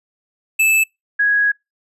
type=tone pair in turn; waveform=square / sine; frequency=2624 / 1660.8 Hz; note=E7 / G#6; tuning=-9 / 0 cents; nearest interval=minor sixth; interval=791 cents; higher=first; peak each=-12 dBFS; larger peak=neither; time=0.59-0.84 / 1.19-1.52 s; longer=second; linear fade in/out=10 ms; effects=noise-tail reverb RT60 0.2 s tail -26 dB re dry + resampled to 32000 Hz